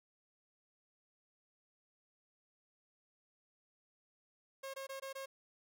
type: tone bursts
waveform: sawtooth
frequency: 540 Hz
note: C#5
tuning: 45 cents flat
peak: -39 dBFS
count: 5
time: 4.63-5.26 s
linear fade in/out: 10 ms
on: 110 ms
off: 20 ms
effects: none